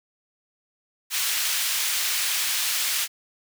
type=high-pass noise; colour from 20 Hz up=pink; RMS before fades=-25 dBFS; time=1.1-3.08 s; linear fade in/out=50 ms; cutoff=2300 Hz; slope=12 dB/octave; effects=none